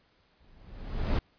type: noise with exponential growth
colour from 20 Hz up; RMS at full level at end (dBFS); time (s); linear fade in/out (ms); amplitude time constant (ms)
brown; -22; 0.4-1.19; 5; 170
effects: pink hiss -67 dBFS RMS until 1.38 s + resampled to 11025 Hz